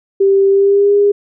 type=tone with pitch glide; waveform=sine; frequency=392 to 406.8 Hz; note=G4 to G#4; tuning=0 to -36 cents; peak=-7 dBFS; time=0.2-1.12 s; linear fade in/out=10 ms; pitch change=+64 cents; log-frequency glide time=0.49-0.94 s; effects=none